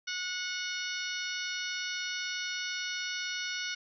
harmonic tone with a mistuned harmonic, 731 Hz, F#5, 21 cents flat, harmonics 2 / 3 / 4 / 5 / 6 / 7 / 8, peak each -38 / -40 / -41 / -42 / -43 / -43 / -44 dBFS, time 0.07-3.75 s, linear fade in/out 10 ms, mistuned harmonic 7, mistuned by +57 cents, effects none

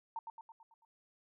sine tone with echo, 909 Hz, A#5, 44 cents flat, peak -37 dBFS, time 0.16-0.19 s, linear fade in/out 2 ms, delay 110 ms, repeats 6, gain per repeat -5 dB, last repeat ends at 0.85 s, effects none

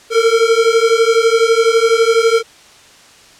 square beating tone pair, 449.8 / 461.8 Hz, A4 / A#4, +38 / -16 cents, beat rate 12 Hz, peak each -13 dBFS, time 0.1-2.43 s, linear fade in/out 50 ms, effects white hiss -43 dBFS RMS until 3.39 s + low-pass 7000 Hz 12 dB/octave

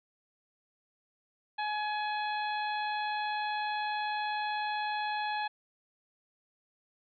harmonic tone with a mistuned harmonic, 844 Hz, G#5, 28 cents sharp, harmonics 1 / 2 / 3 / 4 / 5, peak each -32 / -38 / -42 / -44 / -46 dBFS, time 1.58-5.48 s, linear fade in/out 10 ms, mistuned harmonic 5, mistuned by -40 cents, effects none

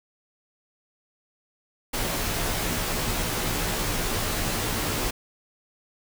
pink noise with comb filter, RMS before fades -27 dBFS, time 1.93-5.11 s, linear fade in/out 10 ms, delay 15 ms, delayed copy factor -0.7, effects none

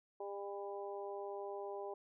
harmonic tone with a mistuned harmonic, 200.7 Hz, G3, 41 cents sharp, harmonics 2 / 3 / 4 / 5, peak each -44 / -48 / -48 / -53 dBFS, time 0.2-1.94 s, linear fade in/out 5 ms, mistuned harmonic 5, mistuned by -16 cents, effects none

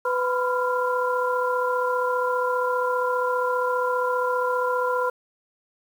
sine tone cluster, 499.7 / 994 / 1029 / 1389 Hz, B4 / B5 / C6 / F6, +20 / +11 / -29 / -10 cents, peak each -24 / -26 / -32 / -28 dBFS, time 0.05-5.1 s, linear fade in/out 5 ms, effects 8-bit

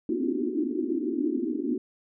pink band-pass noise, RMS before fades -28 dBFS, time 0.09-1.78 s, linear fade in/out 2 ms, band 240 to 380 Hz, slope 96 dB/octave, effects none

